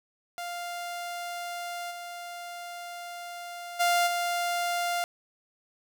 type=tone with level steps; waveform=sawtooth; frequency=698.5 Hz; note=F5; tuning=in tune; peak=-30 / -34 / -18 / -23 dBFS; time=0.38-5.04 s; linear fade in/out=0 ms; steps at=1.9 / 3.79 / 4.06 s; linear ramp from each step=20 ms; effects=none